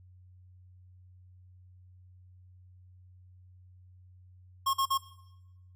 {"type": "tone bursts", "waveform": "square", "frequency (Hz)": 1082, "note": "C#6", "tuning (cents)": -42, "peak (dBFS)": -26, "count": 3, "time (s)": [4.66, 4.978], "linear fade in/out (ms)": 10, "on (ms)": 76, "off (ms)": 45, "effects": ["noise-tail reverb RT60 0.9 s tail -17 dB re dry", "added 91 Hz sine -53 dBFS peak until 5.75 s"]}